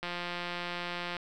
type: click train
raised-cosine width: 0.3 ms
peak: -20 dBFS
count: 200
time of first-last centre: 0.03-1.167 s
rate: 175 Hz
effects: none